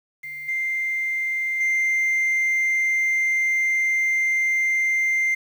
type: tone with level steps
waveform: sine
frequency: 2093 Hz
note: C7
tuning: in tune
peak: -31 / -21 / -16 dBFS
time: 0.23-5.35 s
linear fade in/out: 10 ms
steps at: 0.48 / 1.6 s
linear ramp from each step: 10 ms
effects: tanh soft clip ceiling -17 dBFS + 8-bit